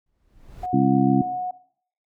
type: noise with exponential growth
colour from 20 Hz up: brown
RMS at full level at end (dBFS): -34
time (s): 0.06-0.66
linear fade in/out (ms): 5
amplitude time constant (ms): 130
type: tone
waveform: sine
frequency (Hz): 730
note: F#5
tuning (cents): -24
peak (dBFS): -25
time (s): 0.63-1.51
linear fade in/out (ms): 5
type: harmonic tone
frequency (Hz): 67.1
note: C2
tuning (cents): +44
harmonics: 2 / 3 / 4 / 5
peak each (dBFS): -23 / -22 / -19 / -23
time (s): 0.73-1.22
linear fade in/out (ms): 5
effects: noise-tail reverb RT60 0.6 s tail -17 dB re dry